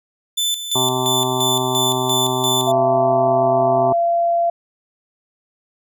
sawtooth tone with tremolo, 3520 Hz, A7, in tune, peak -14 dBFS, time 0.37-2.72 s, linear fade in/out 10 ms, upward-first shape square, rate 2.9 Hz, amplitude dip 65%
harmonic tone, 127.7 Hz, C3, 42 cents flat, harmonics 1 / 2 / 3 / 5 / 6 / 7 / 8 / 9, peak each -26 / -26 / -23 / -28 / -28 / -24 / -29 / -29 dBFS, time 0.75-3.93 s, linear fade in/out 5 ms
sine tone with pitch glide, 677 to 684.1 Hz, E5 to F5, +46 to -36 cents, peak -14 dBFS, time 2.67-4.5 s, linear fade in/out 5 ms, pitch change +18 cents, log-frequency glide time 3.53-4.1 s
effects none

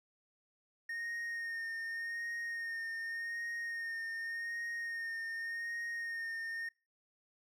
triangle tone with vibrato, 1845 Hz, A#6, 18 cents flat, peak -36 dBFS, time 0.89-6.69 s, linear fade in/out 5 ms, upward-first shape sine, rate 0.86 Hz, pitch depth 19 cents each way, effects noise-tail reverb RT60 0.3 s tail -23 dB re dry

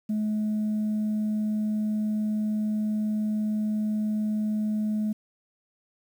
sine tone, 213.5 Hz, G#3, 48 cents sharp, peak -22 dBFS, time 0.09-5.13 s, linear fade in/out 10 ms, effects tanh soft clip ceiling -22 dBFS + 9-bit

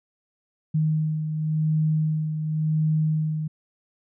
sine beating tone pair, 155.56 / 156.48 Hz, D#3 / D#3, 0 / +10 cents, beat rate 0.92 Hz, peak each -21 / -30 dBFS, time 0.74-3.48 s, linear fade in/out 10 ms, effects none

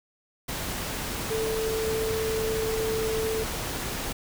sine tone in noise, 442.1 Hz, A4, 8 cents sharp, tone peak -26 dBFS, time 1.3-3.44 s, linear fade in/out 10 ms, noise pink, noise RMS -32 dBFS, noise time 0.48-4.13 s, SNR +3 dB, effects none

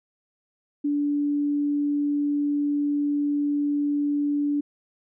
sine tone, 290 Hz, D4, 22 cents flat, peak -21 dBFS, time 0.84-4.61 s, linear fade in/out 10 ms, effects none

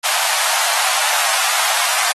pink high-pass noise, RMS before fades -18 dBFS, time 0.03-2.13 s, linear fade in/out 20 ms, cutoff 670 Hz, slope 48 dB/octave, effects AAC 32 kbps

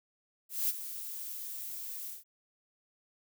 violet noise with ADSR envelope, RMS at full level -29 dBFS, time 0.49-2.24 s, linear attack 200 ms, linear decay 31 ms, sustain -12 dB, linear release 150 ms, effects none

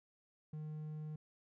triangle tone, 153.5 Hz, D#3, 23 cents flat, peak -40 dBFS, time 0.53-1.16 s, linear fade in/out 5 ms, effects none

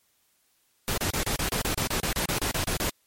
pink noise bursts, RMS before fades -27 dBFS, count 16, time 0.88-2.896 s, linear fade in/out 0 ms, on 96 ms, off 32 ms, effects white hiss -68 dBFS RMS until 3.06 s + MP3 64 kbps

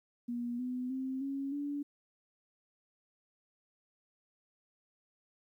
sine tone with pitch steps, 240 / 251.1 / 262.6 / 274.7 / 287.4 Hz, B3 / B3 / C4 / C#4 / D4, -49 / +29 / +6 / -16 / -37 cents, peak -34 dBFS, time 0.28-1.83 s, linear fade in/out 10 ms, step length 310 ms, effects 12-bit

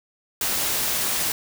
white noise, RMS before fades -24 dBFS, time 0.41-1.32 s, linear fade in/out 2 ms, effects none

